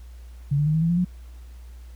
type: tone with pitch steps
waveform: sine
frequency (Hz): 142 / 147.69 / 153.6 / 159.76 / 166.16 / 172.81 / 179.74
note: C#3 / D3 / D#3 / D#3 / E3 / F3 / F#3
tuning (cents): +42 / +10 / -22 / +46 / +14 / -18 / -50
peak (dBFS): -18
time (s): 0.51-1.049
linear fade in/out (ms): 10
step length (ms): 77
effects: added 60 Hz sine -39 dBFS peak until 1.95 s + pink hiss -58 dBFS RMS until 1.95 s